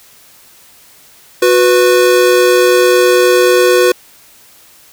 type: tone pair together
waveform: square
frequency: 364.7 / 493.9 Hz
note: F#4 / B4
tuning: -25 / 0 cents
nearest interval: perfect fourth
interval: 525 cents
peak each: -10 dBFS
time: 1.42-3.92 s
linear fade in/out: 5 ms
effects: white hiss -43 dBFS RMS until 4.92 s